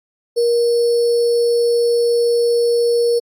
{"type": "tone with sample-and-hold", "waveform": "sine", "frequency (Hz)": 473.1, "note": "A#4", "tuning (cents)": 26, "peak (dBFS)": -12, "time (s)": [0.36, 3.2], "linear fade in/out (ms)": 20, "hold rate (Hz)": 4900, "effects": ["low-pass 12000 Hz 12 dB/octave", "AAC 64 kbps"]}